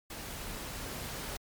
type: noise with level ramp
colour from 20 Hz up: pink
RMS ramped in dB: -42 to -39 dBFS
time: 0.1-1.37 s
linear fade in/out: 5 ms
effects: MP3 96 kbps